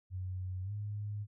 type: tone with pitch glide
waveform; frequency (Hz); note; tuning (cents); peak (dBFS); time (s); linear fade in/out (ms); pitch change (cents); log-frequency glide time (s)
sine; 92.5 to 103.83; F#2 to G#2; 0 to 0; -36; 0.1-1.27; 50; +200; 0.63-0.72
effects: none